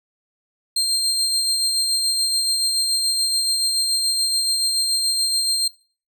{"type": "tone with tremolo", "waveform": "30% pulse", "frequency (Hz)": 4182, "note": "C8", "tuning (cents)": -2, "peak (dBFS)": -14, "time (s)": [0.76, 5.68], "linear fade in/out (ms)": 5, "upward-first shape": "sine", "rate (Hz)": 7, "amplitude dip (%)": 30, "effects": ["noise-tail reverb RT60 0.4 s tail -21 dB re dry"]}